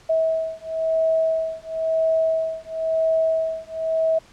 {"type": "beating tone pair", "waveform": "sine", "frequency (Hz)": [645, 645.98], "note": ["E5", "E5"], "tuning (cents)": [-38, -35], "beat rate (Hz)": 0.98, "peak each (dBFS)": -22, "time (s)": [0.09, 4.19], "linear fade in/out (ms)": 10, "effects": ["pink hiss -51 dBFS RMS until 4.32 s", "low-pass 7000 Hz 12 dB/octave"]}